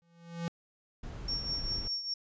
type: tone with exponential growth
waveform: square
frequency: 169.2 Hz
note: E3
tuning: 45 cents sharp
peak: -31 dBFS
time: 0.02-0.48 s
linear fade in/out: 0 ms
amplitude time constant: 100 ms
type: noise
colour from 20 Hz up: brown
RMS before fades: -40 dBFS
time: 1.03-1.88 s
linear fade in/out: 5 ms
type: tone with tremolo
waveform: sine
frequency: 5500 Hz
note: F8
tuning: 27 cents flat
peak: -30 dBFS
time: 1.28-2.14 s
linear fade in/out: 5 ms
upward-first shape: triangle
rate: 5 Hz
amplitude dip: 70%
effects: resampled to 16000 Hz